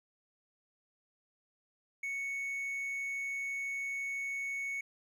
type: tone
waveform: triangle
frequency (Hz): 2217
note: C#7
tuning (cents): 0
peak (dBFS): -33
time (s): 2.03-4.81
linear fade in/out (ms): 5
effects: none